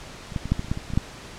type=clicks; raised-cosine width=5 ms; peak=-24 / -13 / -18 / -7 / -15 / -25 / -25 / -11 / -18 / -23 / -16 / -7 dBFS; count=12; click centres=0.322 / 0.362 / 0.456 / 0.52 / 0.594 / 0.646 / 0.684 / 0.715 / 0.774 / 0.903 / 0.936 / 0.975 s; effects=pink hiss -41 dBFS RMS until 1.38 s + low-pass 7000 Hz 12 dB/octave